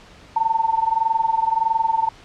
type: tone with amplitude modulation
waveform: sine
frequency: 900 Hz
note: A5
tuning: 39 cents sharp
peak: -13 dBFS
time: 0.36-2.09 s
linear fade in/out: 5 ms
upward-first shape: sine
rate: 21.6 Hz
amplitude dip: 85%
effects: pink hiss -46 dBFS RMS until 2.24 s + low-pass 5000 Hz 12 dB/octave